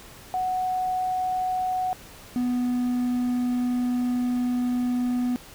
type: tone pair in turn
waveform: sine / triangle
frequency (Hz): 740 / 246.9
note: F#5 / B3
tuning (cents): 0 / 0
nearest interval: octave + perfect fifth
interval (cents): 1900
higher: first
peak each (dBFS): -23 / -20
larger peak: second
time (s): 0.34-1.93 / 2.36-5.36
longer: second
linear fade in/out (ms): 0
effects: pink hiss -46 dBFS RMS until 5.54 s